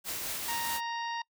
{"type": "noise with tremolo", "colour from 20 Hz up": "white", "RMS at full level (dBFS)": -35, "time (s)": [0.04, 0.81], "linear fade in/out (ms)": 50, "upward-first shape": "triangle", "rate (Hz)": 4.8, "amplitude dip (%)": 25}
{"type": "harmonic tone", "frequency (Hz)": 932.3, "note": "A#5", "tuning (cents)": 0, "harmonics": [1, 2, 3, 4, 5, 6], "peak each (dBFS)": [-34, -40, -44, -46, -48, -50], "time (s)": [0.48, 1.22], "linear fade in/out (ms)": 5}
{"effects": ["noise-tail reverb RT60 0.1 s tail -25 dB re dry"]}